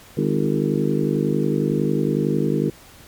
harmonic tone with a mistuned harmonic, 51 Hz, G#1, 31 cents flat, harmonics 3 / 4 / 5 / 6 / 7 / 8 / 9, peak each -23 / -24 / -25 / -26 / -26 / -27 / -28 dBFS, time 0.17-2.7 s, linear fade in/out 5 ms, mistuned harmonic 7, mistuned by -42 cents, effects pink hiss -46 dBFS RMS until 3.07 s + MP3 96 kbps

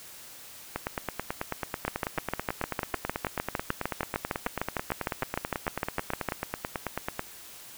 two click trains, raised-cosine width 0.5 ms, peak -14 / -12 dBFS, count 60 / 30, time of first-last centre 0.76-7.194 / 1.88-6.287 s, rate 9.17 / 6.58 Hz, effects white hiss -47 dBFS RMS until 7.77 s

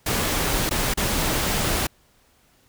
pink noise with dropouts, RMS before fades -23 dBFS, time 0.06-1.87 s, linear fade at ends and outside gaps 5 ms, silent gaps 0.694-0.709 / 0.939-0.973 s, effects pink hiss -60 dBFS RMS until 2.68 s

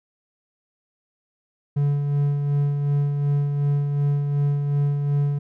triangle tone with tremolo, 143.5 Hz, D3, 40 cents flat, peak -15 dBFS, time 1.76-5.39 s, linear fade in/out 10 ms, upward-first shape sine, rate 2.7 Hz, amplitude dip 40%, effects none

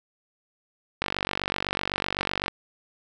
click train, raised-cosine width 0.3 ms, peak -9 dBFS, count 71, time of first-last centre 1.02-2.481 s, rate 47.9 Hz, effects none

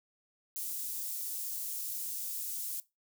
white high-pass noise, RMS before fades -38 dBFS, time 0.56-2.8 s, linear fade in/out 0 ms, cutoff 7900 Hz, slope 12 dB/octave, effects noise-tail reverb RT60 0.2 s tail -18 dB re dry

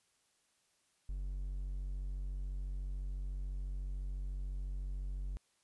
triangle tone, 47 Hz, F#1, 28 cents sharp, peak -35 dBFS, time 1.09-5.37 s, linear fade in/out 0 ms, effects white hiss -75 dBFS RMS until 5.63 s + resampled to 24000 Hz

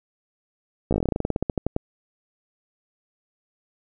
slowing click train, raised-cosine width 2 ms, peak -9 dBFS, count 20, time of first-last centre 0.91-1.764 s, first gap 15 ms, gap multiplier 1.11, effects none

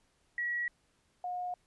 sine tone pair in turn, 1921 / 719.6 Hz, B6 / F#5, -48 / -48 cents, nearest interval octave + perfect fourth, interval 1700 cents, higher first, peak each -31 / -34 dBFS, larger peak first, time 0.38-0.68 / 1.24-1.54 s, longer neither, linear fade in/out 2 ms, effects pink hiss -72 dBFS RMS until 1.66 s + resampled to 24000 Hz

